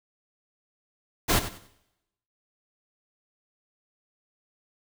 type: noise with echo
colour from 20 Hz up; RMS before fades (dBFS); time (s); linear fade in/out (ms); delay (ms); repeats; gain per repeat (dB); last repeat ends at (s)
pink; -22; 1.28-1.4; 20; 95; 3; -12; 1.685
effects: noise-tail reverb RT60 0.9 s tail -19 dB re dry